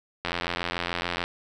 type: click train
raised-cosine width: 0.3 ms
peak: -11 dBFS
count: 87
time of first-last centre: 0.25-1.24 s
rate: 86.9 Hz
effects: none